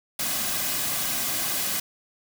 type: noise with comb filter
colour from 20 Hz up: white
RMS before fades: -27 dBFS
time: 0.19-1.8 s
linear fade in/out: 5 ms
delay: 2.2 ms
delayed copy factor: -0.5
effects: none